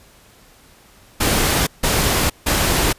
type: noise bursts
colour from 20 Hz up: pink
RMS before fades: -17 dBFS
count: 3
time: 1.2-2.93 s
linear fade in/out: 10 ms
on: 470 ms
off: 160 ms
effects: pink hiss -49 dBFS RMS until 2.98 s + resampled to 32000 Hz